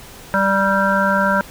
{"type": "harmonic tone with a mistuned harmonic", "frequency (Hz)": 196, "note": "G3", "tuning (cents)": 0, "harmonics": [1, 3, 5, 7, 8], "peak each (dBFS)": [-20, -20, -20, -20, -20], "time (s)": [0.34, 1.41], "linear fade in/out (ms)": 0, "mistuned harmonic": 5, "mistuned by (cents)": -26, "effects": ["pink hiss -39 dBFS RMS until 1.5 s"]}